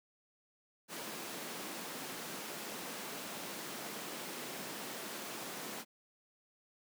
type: high-pass noise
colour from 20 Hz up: pink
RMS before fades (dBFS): -44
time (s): 0.88-5.85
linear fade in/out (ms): 50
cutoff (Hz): 190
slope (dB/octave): 24
effects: none